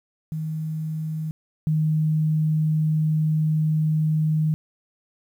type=tone pair in turn; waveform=sine; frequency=157.1 / 155.56 Hz; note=D#3 / D#3; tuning=+17 / 0 cents; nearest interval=unison; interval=17 cents; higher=first; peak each=-25 / -18 dBFS; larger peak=second; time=0.32-1.31 / 1.67-4.54 s; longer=second; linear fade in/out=0 ms; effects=9-bit